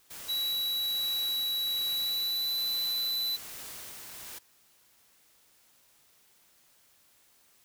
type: noise with tremolo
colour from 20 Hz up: white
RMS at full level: -43 dBFS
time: 0.1-4.39 s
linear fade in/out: 10 ms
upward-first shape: sine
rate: 1.2 Hz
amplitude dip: 25%
type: tone with pitch glide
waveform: square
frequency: 3915 to 3988 Hz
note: B7 to B7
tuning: -16 to +16 cents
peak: -29 dBFS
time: 0.28-3.37 s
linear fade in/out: 20 ms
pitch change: +32 cents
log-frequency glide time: 1.9-2.59 s
effects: white hiss -64 dBFS RMS until 7.64 s